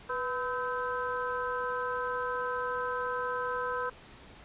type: tone cluster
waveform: sine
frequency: 493.2 / 1011 / 1290 / 1549 Hz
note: B4 / B5 / E6 / G6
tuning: -2 / +40 / -38 / -21 cents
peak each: -35 / -35 / -37 / -37 dBFS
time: 0.09-3.9 s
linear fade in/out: 10 ms
effects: pink hiss -52 dBFS RMS until 4.44 s + resampled to 8000 Hz